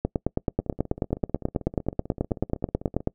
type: two click trains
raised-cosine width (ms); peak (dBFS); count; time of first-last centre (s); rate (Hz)
2; -9 / -23; 29 / 39; 0.05-3.074 / 0.6-3.005; 9.26 / 15.8
effects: noise-tail reverb RT60 0.1 s tail -25 dB re dry